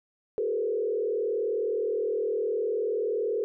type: tone with frequency modulation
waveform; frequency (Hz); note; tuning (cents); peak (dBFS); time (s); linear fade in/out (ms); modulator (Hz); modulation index
sine; 440; A4; 0; -25; 0.38-3.44; 0; 39.5; 1.3
effects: none